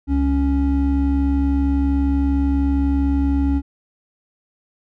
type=tone pair together; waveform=triangle; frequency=68.6 / 278.6 Hz; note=C#2 / C#4; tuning=-17 / +9 cents; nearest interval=2 octaves; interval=2426 cents; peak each=-16 dBFS; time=0.07-3.62 s; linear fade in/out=50 ms; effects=none